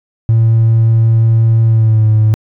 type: tone with pitch glide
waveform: triangle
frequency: 113.2 to 108.46 Hz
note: A2 to A2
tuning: +50 to -24 cents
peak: -3 dBFS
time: 0.29-2.34 s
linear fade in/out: 0 ms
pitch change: -74 cents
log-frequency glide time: 1.64-2.07 s
effects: tanh soft clip ceiling -2 dBFS